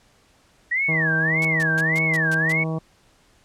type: tone with vibrato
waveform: sine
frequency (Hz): 1864.7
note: A#6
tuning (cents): 0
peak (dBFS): -19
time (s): 0.71-2.64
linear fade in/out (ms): 10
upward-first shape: sine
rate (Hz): 1.7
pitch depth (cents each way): 300
type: harmonic tone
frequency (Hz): 160.3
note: E3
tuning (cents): -48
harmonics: 1 / 2 / 3 / 4 / 5 / 6 / 7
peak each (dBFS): -24 / -32 / -33 / -34 / -40 / -42 / -40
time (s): 0.88-2.79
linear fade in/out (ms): 10
type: noise bursts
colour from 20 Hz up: white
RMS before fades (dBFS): -33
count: 7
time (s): 1.42-2.523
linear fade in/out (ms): 0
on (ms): 29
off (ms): 150
effects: pink hiss -58 dBFS RMS until 3.44 s + low-pass 9000 Hz 12 dB/octave